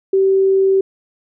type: tone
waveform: sine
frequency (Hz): 385.7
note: G4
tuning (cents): -28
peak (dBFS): -10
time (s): 0.13-0.81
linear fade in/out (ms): 5
effects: none